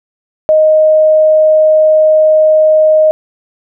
sine tone, 622.3 Hz, D#5, in tune, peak -4 dBFS, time 0.49-3.11 s, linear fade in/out 0 ms, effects none

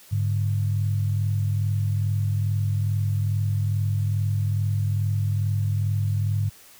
sine tone pair together, 102.53 / 144.9 Hz, G#2 / D3, -22 / -23 cents, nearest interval tritone, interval 599 cents, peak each -21 / -29 dBFS, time 0.11-6.5 s, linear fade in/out 20 ms, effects white hiss -50 dBFS RMS until 6.79 s

